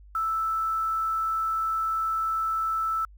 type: tone with quantisation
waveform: sine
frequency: 1318.5 Hz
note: E6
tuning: in tune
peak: -24 dBFS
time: 0.15-3.05 s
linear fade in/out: 2 ms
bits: 8
effects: added 50 Hz sine -47 dBFS peak until 3.17 s